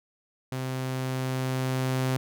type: tone with level ramp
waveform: sawtooth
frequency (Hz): 130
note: C3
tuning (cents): -11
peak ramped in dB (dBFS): -26 to -20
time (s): 0.52-2.17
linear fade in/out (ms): 2
effects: none